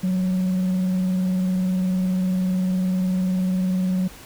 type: tone with vibrato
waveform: sine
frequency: 185 Hz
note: F#3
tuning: in tune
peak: -16 dBFS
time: 0.03-4.08 s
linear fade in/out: 10 ms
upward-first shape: sine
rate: 20 Hz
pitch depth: 40 cents each way
effects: tanh soft clip ceiling -18 dBFS + pink hiss -43 dBFS RMS until 4.25 s